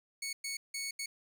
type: tone bursts at uneven times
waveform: 15% pulse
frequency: 2217 Hz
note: C#7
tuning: in tune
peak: -30 dBFS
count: 4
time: 0.22-0.33 / 0.44-0.57 / 0.74-0.91 / 0.99-1.06 s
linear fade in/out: 5 ms
effects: none